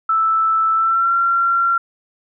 sine tone with pitch glide, 1318.5 to 1370.5 Hz, E6 to F6, 0 to -33 cents, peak -13 dBFS, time 0.09-1.78 s, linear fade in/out 5 ms, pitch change +67 cents, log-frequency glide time 0.74-1.14 s, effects none

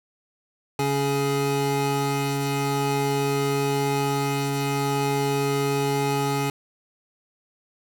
25% pulse tone pair together, 139.79 / 418.9 Hz, C#3 / G#4, +15 / +15 cents, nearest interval octave + perfect fifth, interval 1900 cents, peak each -21 dBFS, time 0.79-6.5 s, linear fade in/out 2 ms, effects none

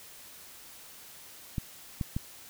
clicks, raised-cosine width 5 ms, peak -18 dBFS, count 3, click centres 1.582 / 2.012 / 2.165 s, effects white hiss -50 dBFS RMS until 2.49 s

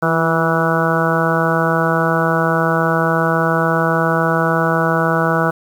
harmonic tone with a mistuned harmonic, 163.6 Hz, E3, 13 cents flat, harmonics 1 / 2 / 3 / 4 / 5 / 6 / 7 / 8 / 9, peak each -19 / -23 / -21 / -21 / -25 / -25 / -24 / -22 / -21 dBFS, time 0.02-5.51 s, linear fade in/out 10 ms, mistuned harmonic 2, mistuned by +30 cents, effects 7-bit

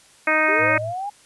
harmonic tone, 311.1 Hz, D#4, in tune, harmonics 1 / 2 / 3 / 4 / 5 / 6 / 7 / 8, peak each -28 / -23 / -28 / -24 / -23 / -24 / -22 / -26 dBFS, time 0.27-0.78 s, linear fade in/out 5 ms
sine linear sweep, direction up, 373.9 to 835 Hz, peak -25 dBFS, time 0.48-1.1 s, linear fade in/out 10 ms
sine tone, 110.1 Hz, A2, 2 cents sharp, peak -30 dBFS, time 0.58-0.94 s, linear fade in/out 50 ms
effects white hiss -52 dBFS RMS until 1.25 s + resampled to 24000 Hz

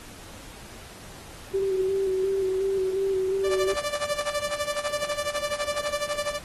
sine tone with vibrato, 383.2 Hz, G4, 39 cents flat, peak -22 dBFS, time 1.53-3.74 s, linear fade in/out 20 ms, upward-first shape square, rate 2.8 Hz, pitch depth 25 cents each way
sawtooth tone with tremolo, 587.3 Hz, D5, in tune, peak -20 dBFS, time 3.43-6.4 s, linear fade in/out 50 ms, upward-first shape sine, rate 12 Hz, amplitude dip 80%
effects pink hiss -45 dBFS RMS until 6.44 s + AAC 32 kbps

